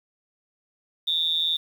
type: tone with amplitude modulation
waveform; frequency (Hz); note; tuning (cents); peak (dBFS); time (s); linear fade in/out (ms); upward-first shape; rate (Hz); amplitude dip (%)
sine; 3623; A7; +50; -17; 1.07-1.57; 10; sine; 163; 100
effects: 8-bit